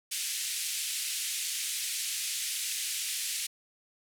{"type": "band-pass noise", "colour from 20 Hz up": "white", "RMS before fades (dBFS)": -34, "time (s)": [0.11, 3.47], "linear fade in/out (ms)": 10, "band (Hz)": [2200, 11000], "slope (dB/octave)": 24, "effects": []}